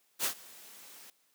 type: noise with ADSR envelope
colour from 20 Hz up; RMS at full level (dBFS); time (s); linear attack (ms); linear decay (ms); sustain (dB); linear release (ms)
white; -29; 0.19-1.1; 54; 93; -23; 3
effects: white hiss -71 dBFS RMS until 1.34 s + high-pass 200 Hz 12 dB/octave